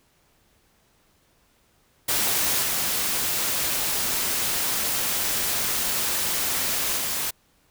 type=noise with level steps; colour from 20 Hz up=white; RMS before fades=-23 / -25 / -27 dBFS; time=2.08-7.31 s; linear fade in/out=10 ms; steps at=2.62 / 6.97 s; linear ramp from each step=10 ms; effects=pink hiss -63 dBFS RMS until 7.7 s